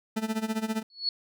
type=tone with tremolo; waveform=40% pulse; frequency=220 Hz; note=A3; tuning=in tune; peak=-24 dBFS; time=0.16-0.83 s; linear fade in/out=10 ms; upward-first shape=sine; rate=15 Hz; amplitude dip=85%
type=tone with exponential growth; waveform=sine; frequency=4387 Hz; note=C#8; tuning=19 cents flat; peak=-21 dBFS; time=0.9-1.09 s; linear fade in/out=2 ms; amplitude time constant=41 ms
effects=none